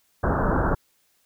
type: low-pass noise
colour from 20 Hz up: pink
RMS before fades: -22 dBFS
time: 0.23-0.75 s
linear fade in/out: 10 ms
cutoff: 1600 Hz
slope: 96 dB/octave
effects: white hiss -66 dBFS RMS until 1.25 s